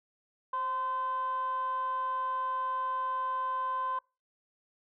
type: tone with frequency modulation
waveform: sine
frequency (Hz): 1031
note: C6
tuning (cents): -26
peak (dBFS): -29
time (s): 0.53-3.99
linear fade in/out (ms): 5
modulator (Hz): 501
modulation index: 0.32
effects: noise-tail reverb RT60 0.3 s tail -25 dB re dry + tanh soft clip ceiling -25 dBFS